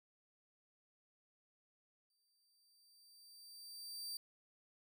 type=tone with exponential growth; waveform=sawtooth; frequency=4665 Hz; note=D8; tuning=12 cents flat; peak=-39 dBFS; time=2.1-4.17 s; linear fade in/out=2 ms; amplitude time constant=450 ms; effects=none